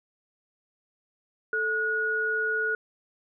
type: tone pair together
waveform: sine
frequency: 438.8 / 1452.3 Hz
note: A4 / F#6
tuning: -5 / -33 cents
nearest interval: octave + major sixth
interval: 2072 cents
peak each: -31 / -25 dBFS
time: 1.53-2.75 s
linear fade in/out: 2 ms
effects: none